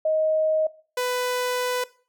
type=tone pair in turn; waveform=sine / sawtooth; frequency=627 / 497.7 Hz; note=D#5 / B4; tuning=+13 / +13 cents; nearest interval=major third; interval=400 cents; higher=first; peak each=-19 dBFS; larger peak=neither; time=0.05-0.67 / 0.97-1.84 s; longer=second; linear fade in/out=5 ms; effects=noise-tail reverb RT60 0.4 s tail -19 dB re dry